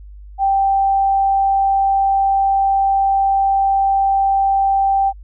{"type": "tone", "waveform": "sine", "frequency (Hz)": 783, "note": "G5", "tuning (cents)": -2, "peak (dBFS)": -12, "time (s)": [0.38, 5.13], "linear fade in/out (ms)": 50, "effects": ["added 50 Hz sine -34 dBFS peak until 5.23 s"]}